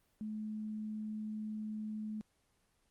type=tone; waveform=sine; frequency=214.7 Hz; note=A3; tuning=42 cents flat; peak=-38 dBFS; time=0.21-2.21 s; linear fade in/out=0 ms; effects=pink hiss -75 dBFS RMS until 2.9 s + Opus 24 kbps